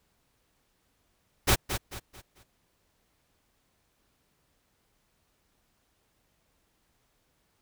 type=noise with echo; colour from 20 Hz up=pink; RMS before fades=-21 dBFS; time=1.47-1.56 s; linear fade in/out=20 ms; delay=220 ms; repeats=4; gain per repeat=-9 dB; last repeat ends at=2.44 s; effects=pink hiss -72 dBFS RMS until 7.61 s